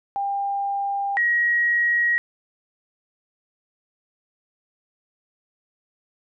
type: tone pair in turn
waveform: sine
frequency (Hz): 798 / 1898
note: G5 / A#6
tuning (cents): +31 / +31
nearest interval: octave + minor third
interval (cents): 1500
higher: second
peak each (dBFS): -22 / -17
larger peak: second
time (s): 0.16-1.17 / 1.17-2.18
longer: neither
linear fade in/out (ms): 0
effects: none